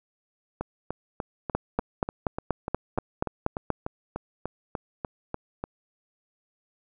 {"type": "two click trains", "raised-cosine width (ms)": 1, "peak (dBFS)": [-16, -10], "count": [18, 10], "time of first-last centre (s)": [[0.61, 5.64], [1.55, 3.703]], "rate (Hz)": [3.38, 4.18], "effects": []}